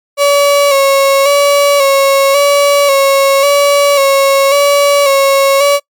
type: tone with vibrato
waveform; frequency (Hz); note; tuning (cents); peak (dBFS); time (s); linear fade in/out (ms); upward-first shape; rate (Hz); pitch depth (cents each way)
35% pulse; 559; C#5; +14; -4; 0.17-5.8; 50; square; 0.92; 32
effects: noise-tail reverb RT60 0.1 s tail -23 dB re dry + MP3 96 kbps